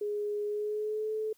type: tone with pitch glide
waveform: sine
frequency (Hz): 415.3 to 433.9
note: G#4 to A4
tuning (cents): 0 to -24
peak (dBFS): -30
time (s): 0.01-1.33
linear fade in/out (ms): 5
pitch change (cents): +76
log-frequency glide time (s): 0.46-1.12
effects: white hiss -67 dBFS RMS until 1.37 s